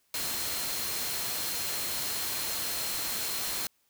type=tone in noise; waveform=sine; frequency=4186 Hz; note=C8; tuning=in tune; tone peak=-40 dBFS; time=0.14-3.67 s; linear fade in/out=2 ms; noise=white; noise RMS=-33 dBFS; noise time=0.14-3.67 s; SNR=-10 dB; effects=white hiss -71 dBFS RMS until 3.89 s